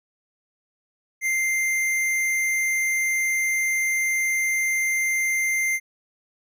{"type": "tone with tanh clipping", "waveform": "sine", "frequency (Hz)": 2093, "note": "C7", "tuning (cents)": 0, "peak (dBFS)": -22, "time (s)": [1.21, 5.8], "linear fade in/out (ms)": 50, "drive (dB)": 18, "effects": []}